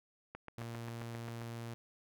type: click train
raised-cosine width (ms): 0.5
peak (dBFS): -30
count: 9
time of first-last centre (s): 0.35-1.417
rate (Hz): 7.5
type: tone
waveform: sawtooth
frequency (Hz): 116.54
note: A#2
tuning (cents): 0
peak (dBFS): -38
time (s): 0.58-1.74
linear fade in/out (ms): 0
effects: none